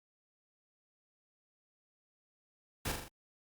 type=noise with echo; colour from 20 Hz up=pink; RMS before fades=-36 dBFS; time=2.85-2.92 s; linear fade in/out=5 ms; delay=41 ms; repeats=4; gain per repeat=-4 dB; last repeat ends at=3.084 s; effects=Opus 48 kbps